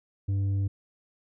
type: tone with tanh clipping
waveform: sine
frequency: 98.4 Hz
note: G2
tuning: 7 cents sharp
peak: -25 dBFS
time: 0.28-0.68 s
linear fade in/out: 10 ms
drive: 5 dB
effects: none